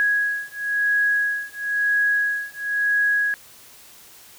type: beating tone pair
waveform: sine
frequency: 1661.2 / 1662.19 Hz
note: G#6 / G#6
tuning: 0 / +1 cents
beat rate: 0.99 Hz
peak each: -22 dBFS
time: 0-3.34 s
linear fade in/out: 0 ms
effects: white hiss -47 dBFS RMS until 4.38 s